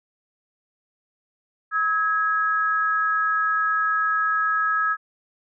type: tone pair together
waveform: sine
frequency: 1285.2 / 1656 Hz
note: E6 / G#6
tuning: -44 / -5 cents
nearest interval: major third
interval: 439 cents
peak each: -21 / -23 dBFS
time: 1.71-4.97 s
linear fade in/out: 50 ms
effects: none